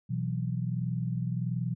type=chord; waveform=sine; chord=B suspended fourth; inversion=none; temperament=equal; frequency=123.47 / 164.81 / 185 Hz; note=B2 / E3 / F#3; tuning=0 / 0 / 0 cents; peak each=-31 / -33 / -36 dBFS; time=0.09-1.75 s; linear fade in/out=20 ms; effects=none